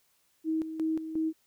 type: tone with tremolo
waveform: sine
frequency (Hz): 318.5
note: D#4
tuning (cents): +41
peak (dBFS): -26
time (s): 0.44-1.33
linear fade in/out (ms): 50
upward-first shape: square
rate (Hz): 2.8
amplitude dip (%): 65
effects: white hiss -70 dBFS RMS until 1.46 s